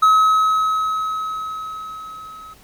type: tone with level ramp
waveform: triangle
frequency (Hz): 1281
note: E6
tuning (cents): -50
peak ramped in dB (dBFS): -7 to -34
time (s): 0.02-2.54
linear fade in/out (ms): 10
effects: pink hiss -49 dBFS RMS until 2.63 s